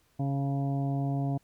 harmonic tone with a mistuned harmonic, 138.59 Hz, C#3, in tune, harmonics 1 / 2 / 3 / 4 / 5 / 6 / 7, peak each -28 / -33 / -45 / -47 / -38 / -51 / -53 dBFS, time 0.19-1.38 s, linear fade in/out 10 ms, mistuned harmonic 6, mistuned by +43 cents, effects pink hiss -68 dBFS RMS until 1.43 s

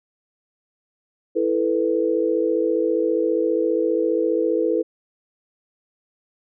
sine chord, E suspended fourth, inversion none, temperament just, 329.6 / 439.5 / 494.4 Hz, E4 / A4 / B4, 0 / -2 / +2 cents, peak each -22 dBFS, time 1.35-4.83 s, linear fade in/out 20 ms, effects none

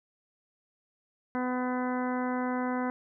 harmonic tone, 251.3 Hz, B3, 30 cents sharp, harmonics 1 / 2 / 3 / 4 / 5 / 6 / 7 / 8, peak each -30 / -36 / -37 / -37 / -43 / -41 / -47 / -46 dBFS, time 1.35-2.9 s, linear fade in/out 0 ms, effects none

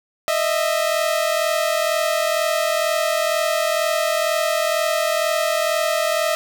sawtooth tone pair together, 617.2 / 659.3 Hz, D#5 / E5, -14 / 0 cents, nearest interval minor second, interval 114 cents, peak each -17 dBFS, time 0.28-6.35 s, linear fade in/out 0 ms, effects none

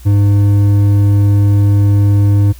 triangle tone with hard clipping, 101.3 Hz, G#2, 43 cents flat, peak -8 dBFS, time 0.05-2.53 s, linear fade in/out 20 ms, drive 10 dB, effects added 60 Hz sine -32 dBFS peak until 2.59 s + white hiss -43 dBFS RMS until 2.59 s

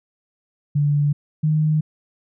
sine tone pair in turn, 145.6 / 154.26 Hz, D3 / D#3, -15 / -15 cents, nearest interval minor second, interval 100 cents, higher second, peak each -15 dBFS, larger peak neither, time 0.75-1.13 / 1.43-1.81 s, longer neither, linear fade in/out 10 ms, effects none

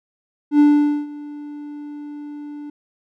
triangle tone with ADSR envelope, 293.7 Hz, D4, in tune, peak -6 dBFS, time 0.51-2.7 s, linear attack 84 ms, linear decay 470 ms, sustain -22 dB, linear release 4 ms, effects none

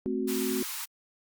sine chord, F# diminished, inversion first, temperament equal, 220 / 261.6 / 370 Hz, A3 / C4 / F#4, 0 / 0 / 0 cents, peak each -33 / -31 / -31 dBFS, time 0.06-0.63 s, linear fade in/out 0 ms
white high-pass noise, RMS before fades -36 dBFS, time 0.27-0.86 s, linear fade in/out 20 ms, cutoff 830 Hz, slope 96 dB/octave
effects Opus 48 kbps

